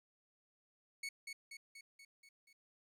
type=tone with echo; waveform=sawtooth; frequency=2217 Hz; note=C#7; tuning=in tune; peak=-37 dBFS; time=1.03-1.09 s; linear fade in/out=5 ms; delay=240 ms; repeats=6; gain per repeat=-4 dB; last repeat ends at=2.53 s; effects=low-pass 11000 Hz 12 dB/octave + 13-bit